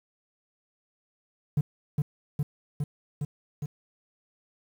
triangle tone with echo, 146 Hz, D3, 10 cents flat, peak -17 dBFS, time 1.57-1.61 s, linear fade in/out 5 ms, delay 410 ms, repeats 5, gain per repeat -2 dB, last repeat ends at 3.66 s, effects tanh soft clip ceiling -16 dBFS + 9-bit

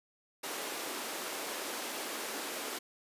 pink high-pass noise, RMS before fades -39 dBFS, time 0.43-2.79 s, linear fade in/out 10 ms, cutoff 290 Hz, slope 24 dB/octave, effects resampled to 32000 Hz

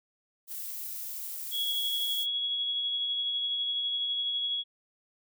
violet noise, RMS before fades -38 dBFS, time 0.47-2.27 s, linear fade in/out 50 ms
sine tone with tremolo, 3341 Hz, G#7, 10 cents sharp, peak -27 dBFS, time 1.51-4.64 s, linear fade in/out 50 ms, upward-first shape sine, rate 12 Hz, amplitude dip 25%
effects none

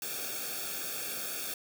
white noise with comb filter, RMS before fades -37 dBFS, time 0.02-1.54 s, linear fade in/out 2 ms, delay 1 ms, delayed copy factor -1, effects none

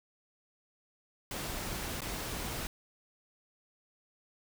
pink noise with dropouts, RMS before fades -38 dBFS, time 1.31-2.67 s, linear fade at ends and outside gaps 1 ms, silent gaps 2.006-2.018 s, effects none

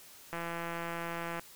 click train, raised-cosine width 0.5 ms, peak -23 dBFS, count 181, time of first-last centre 0.33-1.395 s, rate 169 Hz, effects white hiss -54 dBFS RMS until 1.55 s

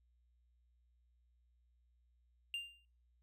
triangle tone with exponential decay, 2794 Hz, F7, in tune, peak -34 dBFS, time 2.54-2.85 s, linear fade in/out 1 ms, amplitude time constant 66 ms, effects noise-tail reverb RT60 0.5 s tail -22 dB re dry + added 60 Hz sine -70 dBFS peak until 3.22 s

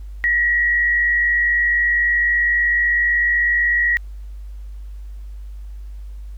sine tone with frequency modulation, 1912 Hz, A#6, 43 cents sharp, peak -14 dBFS, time 0.24-3.97 s, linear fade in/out 0 ms, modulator 76.1 Hz, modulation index 0.53, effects added 50 Hz sine -30 dBFS peak until 6.37 s + pink hiss -59 dBFS RMS until 6.37 s

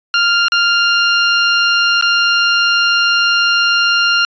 20% pulse tone with dropouts, 1396.9 Hz, F6, in tune, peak -5 dBFS, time 0.14-4.25 s, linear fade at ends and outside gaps 1 ms, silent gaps 0.483-0.52 / 2.012-2.024 s, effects resampled to 16000 Hz

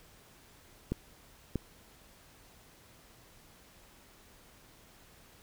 clicks, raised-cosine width 3 ms, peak -18 dBFS, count 2, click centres 0.92 / 1.557 s, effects pink hiss -59 dBFS RMS until 5.42 s

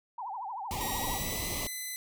sine tone with vibrato, 874 Hz, A5, 12 cents flat, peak -35 dBFS, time 0.18-1.18 s, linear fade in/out 5 ms, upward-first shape triangle, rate 13 Hz, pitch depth 280 cents each way
pink band-stop noise, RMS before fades -36 dBFS, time 0.71-1.67 s, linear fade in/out 0 ms, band 1200 to 1900 Hz, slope 96 dB/octave
5% pulse tone with pitch glide, 1893 to 2017 Hz, A#6 to B6, +26 to +36 cents, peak -26 dBFS, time 0.81-1.96 s, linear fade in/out 0 ms, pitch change +110 cents, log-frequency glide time 0.92-1.47 s
effects none

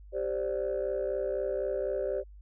sine chord, G suspended fourth, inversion none, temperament equal, 392 / 523.3 / 587.3 Hz, G4 / C5 / D5, 0 / 0 / 0 cents, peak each -32 dBFS, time 0.12-2.24 s, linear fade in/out 50 ms, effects tanh soft clip ceiling -23 dBFS + added 50 Hz sine -47 dBFS peak until 2.41 s

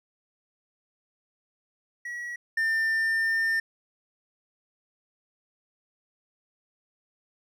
triangle tone pair in turn, 1922 / 1800.2 Hz, B6 / A6, -48 / +39 cents, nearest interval minor second, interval 113 cents, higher first, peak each -31 / -21 dBFS, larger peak second, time 2.05-2.36 / 2.57-3.6 s, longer second, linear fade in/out 5 ms, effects none

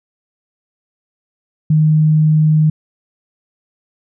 sine tone, 154.8 Hz, D#3, 9 cents flat, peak -8 dBFS, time 1.7-2.7 s, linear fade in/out 5 ms, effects none

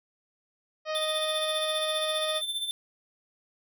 harmonic tone, 622.3 Hz, D#5, in tune, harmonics 1 / 2 / 3 / 4 / 5 / 6 / 7 / 8 / 9, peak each -30 / -36 / -40 / -42 / -44 / -46 / -47 / -48 / -49 dBFS, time 0.85-2.42 s, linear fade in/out 50 ms
square tone with tremolo, 3547 Hz, A7, 13 cents sharp, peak -28 dBFS, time 0.95-2.71 s, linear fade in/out 0 ms, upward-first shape sine, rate 15 Hz, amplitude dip 60%
effects none

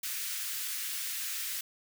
white high-pass noise, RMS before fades -36 dBFS, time 0.03-1.61 s, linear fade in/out 5 ms, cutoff 1500 Hz, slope 24 dB/octave, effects none

